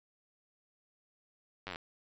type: slowing click train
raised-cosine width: 0.3 ms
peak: -24 dBFS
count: 9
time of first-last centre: 1.67-1.759 s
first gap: 10 ms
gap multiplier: 1.03
effects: resampled to 16000 Hz